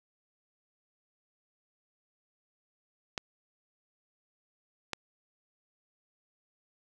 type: clicks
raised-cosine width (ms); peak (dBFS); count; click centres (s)
0.2; -15; 2; 3.178 / 4.933
effects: none